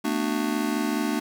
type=chord; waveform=square; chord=B minor seventh; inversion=third; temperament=just; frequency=222.2 / 246.9 / 296.3 / 370.4 Hz; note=A3 / B3 / D4 / F#4; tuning=+17 / 0 / +15 / +2 cents; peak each=-29 / -32 / -28 / -34 dBFS; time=0.04-1.2 s; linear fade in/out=10 ms; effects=9-bit